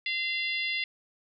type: harmonic tone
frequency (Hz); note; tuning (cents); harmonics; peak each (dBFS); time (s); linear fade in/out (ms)
689; F5; -24; 3 / 4 / 5 / 6 / 7; -31 / -33 / -36 / -40 / -41; 0.06-0.84; 2
effects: none